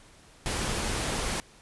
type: noise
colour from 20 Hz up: pink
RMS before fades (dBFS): -30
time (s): 0.46-1.4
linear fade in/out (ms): 0
effects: pink hiss -55 dBFS RMS until 1.61 s + resampled to 24000 Hz